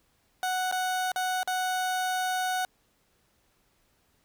30% pulse tone with dropouts, 740 Hz, F#5, in tune, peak -24 dBFS, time 0.43-2.65 s, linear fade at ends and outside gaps 1 ms, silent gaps 0.714-0.724 / 1.118-1.16 / 1.431-1.475 s, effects pink hiss -69 dBFS RMS until 4.24 s

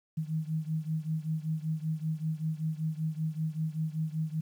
sine beating tone pair, 156 / 161.2 Hz, D#3 / E3, +5 / -38 cents, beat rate 5.2 Hz, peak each -32 / -34 dBFS, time 0.17-4.41 s, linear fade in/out 10 ms, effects 10-bit

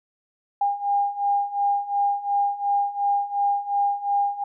sine beating tone pair, 806 / 808.8 Hz, G5 / G#5, +48 / -46 cents, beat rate 2.8 Hz, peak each -25 / -22 dBFS, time 0.61-4.44 s, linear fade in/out 5 ms, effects none

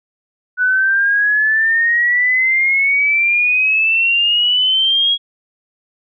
sine exponential sweep, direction up, 1480 to 3322 Hz, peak -11 dBFS, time 0.57-5.18 s, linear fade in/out 50 ms, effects none

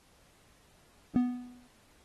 triangle tone with exponential decay, 246.9 Hz, B3, in tune, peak -19 dBFS, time 1.16-1.67 s, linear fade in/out 0 ms, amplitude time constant 110 ms, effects pink hiss -64 dBFS RMS until 2.04 s + AAC 32 kbps

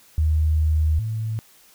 sine tone pair in turn, 77.78 / 110.6 Hz, D#2 / A2, 0 / +9 cents, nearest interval tritone, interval 609 cents, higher second, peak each -16 / -23 dBFS, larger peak first, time 0.18-0.99 / 0.99-1.39 s, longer first, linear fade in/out 0 ms, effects white hiss -53 dBFS RMS until 1.74 s

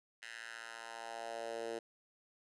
10% pulse tone with high-pass filter sweep, 114.9 Hz, A#2, 25 cents flat, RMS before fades -45 dBFS, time 0.22-1.79 s, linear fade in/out 5 ms, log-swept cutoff 2000 to 400 Hz, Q 2.5, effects resampled to 24000 Hz

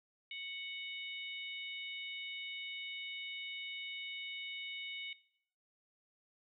harmonic tone, 740 Hz, F#5, in tune, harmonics 3 / 4 / 5, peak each -45 / -47 / -49 dBFS, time 0.31-5.13 s, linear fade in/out 2 ms, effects noise-tail reverb RT60 0.7 s tail -20 dB re dry

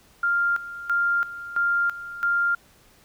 sine tone with tremolo, 1396.9 Hz, F6, in tune, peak -19 dBFS, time 0.23-2.55 s, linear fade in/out 5 ms, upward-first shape square, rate 1.5 Hz, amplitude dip 80%, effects pink hiss -56 dBFS RMS until 3.04 s

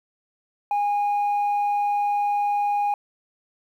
sine tone, 820 Hz, G#5, 22 cents flat, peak -17 dBFS, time 0.71-2.94 s, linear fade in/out 2 ms, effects tanh soft clip ceiling -19 dBFS + 9-bit

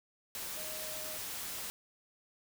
sine tone in noise, 622.3 Hz, D#5, in tune, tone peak -48 dBFS, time 0.57-1.17 s, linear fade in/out 0 ms, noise white, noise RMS -41 dBFS, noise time 0.35-1.7 s, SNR -10 dB, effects none

